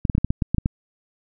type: clicks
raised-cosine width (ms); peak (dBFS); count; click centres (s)
5; -7; 10; 0.052 / 0.098 / 0.151 / 0.181 / 0.246 / 0.305 / 0.422 / 0.546 / 0.583 / 0.659
effects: none